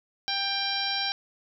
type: harmonic tone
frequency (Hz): 791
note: G5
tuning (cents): +15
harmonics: 1 / 2 / 3 / 4 / 5 / 6 / 7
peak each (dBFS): -34 / -35 / -36 / -34 / -32 / -35 / -33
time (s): 0.28-1.12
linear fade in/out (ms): 0
effects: none